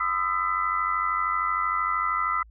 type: tone cluster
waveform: sine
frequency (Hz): 1014 / 1236 / 1329 / 2001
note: B5 / D#6 / E6 / B6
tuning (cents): +45 / -12 / +14 / +22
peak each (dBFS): -33 / -27 / -26 / -32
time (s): 0-2.43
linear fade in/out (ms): 5
effects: added 55 Hz sine -48 dBFS peak until 2.5 s